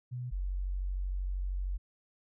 sine tone pair in turn, 124.1 / 46.48 Hz, B2 / F#1, +9 / +9 cents, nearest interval octave + perfect fourth, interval 1700 cents, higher first, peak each -35 / -31 dBFS, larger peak second, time 0.11-0.31 / 0.31-1.78 s, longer second, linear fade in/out 20 ms, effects none

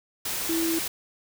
sine tone in noise, 329.3 Hz, E4, 2 cents flat, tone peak -24 dBFS, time 0.49-0.79 s, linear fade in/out 5 ms, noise white, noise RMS -30 dBFS, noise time 0.25-0.88 s, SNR +3 dB, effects none

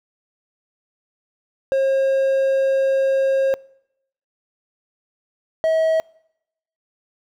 triangle tone pair in turn, 538 / 642.2 Hz, C5 / E5, +48 / -45 cents, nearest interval minor third, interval 307 cents, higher second, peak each -13 dBFS, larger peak neither, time 1.72-3.54 / 5.64-6 s, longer first, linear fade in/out 0 ms, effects noise-tail reverb RT60 0.8 s tail -25 dB re dry

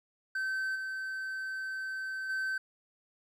triangle tone with level steps, 1542 Hz, G6, 29 cents flat, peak -29 / -33 / -29 dBFS, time 0.35-2.58 s, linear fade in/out 5 ms, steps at 0.75 / 2.29 s, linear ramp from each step 10 ms, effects none

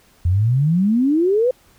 sine exponential sweep, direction up, 83.5 to 522 Hz, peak -13 dBFS, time 0.25-1.51 s, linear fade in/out 5 ms, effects pink hiss -54 dBFS RMS until 1.78 s

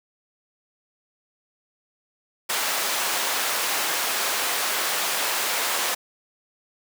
pink high-pass noise, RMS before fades -25 dBFS, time 2.49-5.95 s, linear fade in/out 10 ms, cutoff 710 Hz, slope 12 dB/octave, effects none

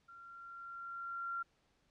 sine tone with level ramp, 1377 Hz, F6, 25 cents flat, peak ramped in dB -53 to -36 dBFS, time 0.08-1.43 s, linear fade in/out 10 ms, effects pink hiss -75 dBFS RMS until 1.9 s + low-pass 6000 Hz 12 dB/octave

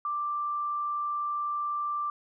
sine tone, 1178 Hz, D6, 5 cents sharp, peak -28 dBFS, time 0.05-2.1 s, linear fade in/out 2 ms, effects none

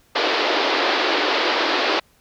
pink band-pass noise, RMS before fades -20 dBFS, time 0.15-2 s, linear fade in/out 10 ms, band 300 to 4800 Hz, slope 48 dB/octave, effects pink hiss -58 dBFS RMS until 2.2 s

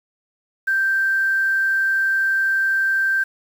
sine tone with quantisation, 1568 Hz, G6, in tune, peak -16 dBFS, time 0.67-3.24 s, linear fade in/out 10 ms, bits 7, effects none

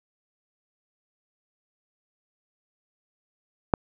click, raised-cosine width 1 ms, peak -4 dBFS, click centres 3.738 s, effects none

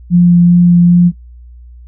sine tone with vibrato, 174.61 Hz, F3, in tune, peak -3 dBFS, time 0.1-1.12 s, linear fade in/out 50 ms, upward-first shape sine, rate 2.5 Hz, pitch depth 9 cents each way, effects noise-tail reverb RT60 0.1 s tail -22 dB re dry + added 60 Hz sine -32 dBFS peak until 1.87 s

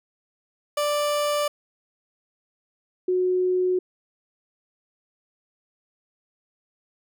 30% pulse / sine tone pair in turn, 588 / 366.1 Hz, D5 / F#4, +2 / -18 cents, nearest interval minor sixth, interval 820 cents, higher first, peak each -19 dBFS, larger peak neither, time 0.77-1.48 / 3.08-3.79 s, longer neither, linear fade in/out 5 ms, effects none

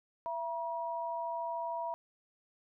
sine tone pair together, 670.3 / 957 Hz, E5 / A#5, +29 / +45 cents, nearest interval tritone, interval 616 cents, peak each -38 / -36 dBFS, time 0.26-1.94 s, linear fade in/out 0 ms, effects none

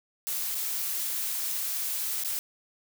blue noise with dropouts, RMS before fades -31 dBFS, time 0.27-2.39 s, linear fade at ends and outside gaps 0 ms, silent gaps 0.547-0.552 / 2.237-2.247 s, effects none

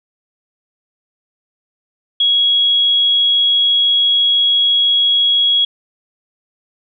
sine tone, 3322 Hz, G#7, in tune, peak -10 dBFS, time 2.2-5.65 s, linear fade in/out 5 ms, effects none

